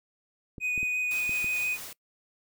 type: clicks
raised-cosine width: 3 ms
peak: -28 dBFS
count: 5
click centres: 0.582 / 0.778 / 0.83 / 1.294 / 1.444 s
type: tone with vibrato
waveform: triangle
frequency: 2489 Hz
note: D#7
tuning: in tune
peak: -25 dBFS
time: 0.6-1.78 s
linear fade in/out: 50 ms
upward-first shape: sine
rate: 5.8 Hz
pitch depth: 10 cents each way
type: noise with tremolo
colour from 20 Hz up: white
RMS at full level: -40 dBFS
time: 1.11-1.93 s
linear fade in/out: 2 ms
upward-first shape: sine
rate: 4.6 Hz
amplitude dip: 35%
effects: noise-tail reverb RT60 0.1 s tail -23 dB re dry